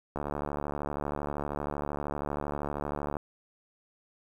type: click train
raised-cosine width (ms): 1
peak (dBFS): -19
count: 220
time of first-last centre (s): 0.16-3.168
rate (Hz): 72.8
effects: 9-bit